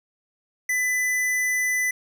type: tone with hard clipping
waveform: sine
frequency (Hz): 2000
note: B6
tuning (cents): +21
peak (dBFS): -22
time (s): 0.69-1.91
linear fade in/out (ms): 5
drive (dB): 18
effects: none